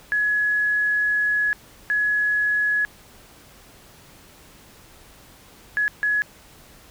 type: tone bursts at uneven times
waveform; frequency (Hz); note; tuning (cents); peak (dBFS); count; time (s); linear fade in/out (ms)
sine; 1688; G#6; +28; -18; 4; 0.12-1.53 / 1.9-2.85 / 5.77-5.88 / 6.03-6.22; 0
effects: pink hiss -49 dBFS RMS until 6.9 s